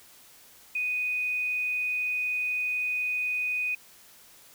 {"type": "tone", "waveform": "sine", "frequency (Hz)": 2488, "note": "D#7", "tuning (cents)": -1, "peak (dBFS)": -26, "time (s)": [0.75, 3.75], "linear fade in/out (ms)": 5, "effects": ["white hiss -54 dBFS RMS until 4.54 s"]}